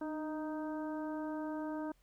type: harmonic tone with a mistuned harmonic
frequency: 311.1 Hz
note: D#4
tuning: in tune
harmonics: 1 / 2 / 3 / 4 / 5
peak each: -38 / -44 / -46 / -53 / -53 dBFS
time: 0.01-1.92 s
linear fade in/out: 5 ms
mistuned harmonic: 1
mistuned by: -35 cents
effects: added 43 Hz sine -68 dBFS peak until 2.02 s + pink hiss -74 dBFS RMS until 2.02 s